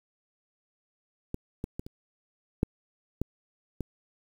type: clicks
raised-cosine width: 3 ms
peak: -19 / -19 / -21 / -28 / -10 / -15 / -19 dBFS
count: 7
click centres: 1.344 / 1.641 / 1.795 / 1.865 / 2.631 / 3.216 / 3.807 s
effects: 8-bit